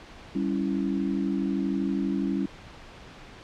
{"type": "chord", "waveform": "sine", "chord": "C# diminished", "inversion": "second", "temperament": "equal", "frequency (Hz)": [196, 277.2, 329.6], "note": ["G3", "C#4", "E4"], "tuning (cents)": [0, 0, 0], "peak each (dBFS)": [-28, -28, -31], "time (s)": [0.35, 2.46], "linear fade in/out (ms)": 5, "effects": ["pink hiss -46 dBFS RMS until 3.43 s", "low-pass 4000 Hz 12 dB/octave"]}